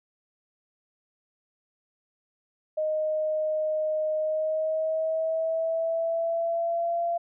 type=tone with pitch glide; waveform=sine; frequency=620 to 684 Hz; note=D#5 to F5; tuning=-6 to -36 cents; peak=-24 dBFS; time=2.77-7.18 s; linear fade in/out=10 ms; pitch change=+170 cents; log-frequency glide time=4.17-7.02 s; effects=none